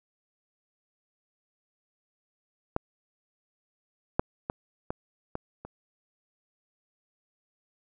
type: clicks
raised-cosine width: 1 ms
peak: -12 / -8 / -16 / -17 / -18 / -26 dBFS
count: 6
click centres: 2.764 / 4.195 / 4.499 / 4.905 / 5.354 / 5.65 s
effects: none